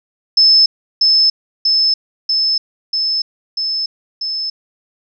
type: tone with echo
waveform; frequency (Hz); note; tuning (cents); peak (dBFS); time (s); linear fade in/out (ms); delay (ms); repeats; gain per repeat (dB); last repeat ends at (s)
sine; 5240; E8; -11; -6; 0.37-0.66; 5; 640; 6; -2; 4.5
effects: none